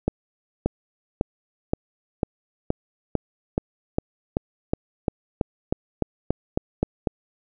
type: accelerating click train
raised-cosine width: 2 ms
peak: -7 dBFS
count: 19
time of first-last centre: 0.08-7.072 s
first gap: 580 ms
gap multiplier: 0.95
effects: none